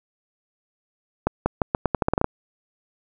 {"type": "accelerating click train", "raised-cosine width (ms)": 1, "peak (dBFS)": -5, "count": 12, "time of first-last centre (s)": [1.27, 2.244], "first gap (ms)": 190, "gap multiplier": 0.83, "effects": []}